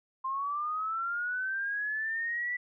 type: linear sweep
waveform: sine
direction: up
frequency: 1046.5 to 1975.5 Hz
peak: -30 dBFS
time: 0.24-2.57 s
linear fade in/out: 10 ms
effects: none